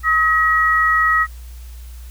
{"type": "tone pair together", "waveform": "sine", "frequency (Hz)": [1273.4, 1908], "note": ["D#6", "A#6"], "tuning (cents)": [40, 40], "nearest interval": "perfect fifth", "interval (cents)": 700, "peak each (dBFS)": -15, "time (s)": [0.03, 1.27], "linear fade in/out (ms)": 50, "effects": ["added 60 Hz sine -32 dBFS peak until 2.1 s", "white hiss -48 dBFS RMS until 2.1 s"]}